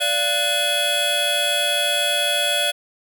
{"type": "tone cluster", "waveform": "square", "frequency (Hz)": [584, 694, 1480, 2544, 3356], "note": ["D5", "F5", "F#6", "D#7", "G#7"], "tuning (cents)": [-10, -11, 0, 38, 17], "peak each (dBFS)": [-27, -29, -28, -28, -21], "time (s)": [0, 2.72], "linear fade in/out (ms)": 20, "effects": []}